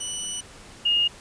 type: tone pair in turn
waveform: 5% pulse / sine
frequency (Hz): 2962 / 2848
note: F#7 / F7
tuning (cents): +1 / +33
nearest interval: minor second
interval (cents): 68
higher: first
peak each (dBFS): -18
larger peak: neither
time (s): 0-0.41 / 0.85-1.08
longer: first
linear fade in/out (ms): 10
effects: pink hiss -46 dBFS RMS until 1.2 s + resampled to 22050 Hz